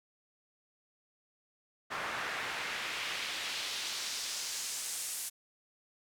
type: noise with band-pass filter sweep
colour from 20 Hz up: pink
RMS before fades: -38 dBFS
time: 1.9-5.3 s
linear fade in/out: 20 ms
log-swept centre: 1300 to 9700 Hz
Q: 1.2
effects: none